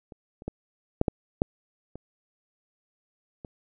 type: clicks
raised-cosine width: 2 ms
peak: -30 / -30 / -18 / -7 / -10 / -8 / -26 / -26 dBFS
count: 8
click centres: 0.122 / 0.421 / 0.48 / 1.014 / 1.082 / 1.419 / 1.956 / 3.448 s
effects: none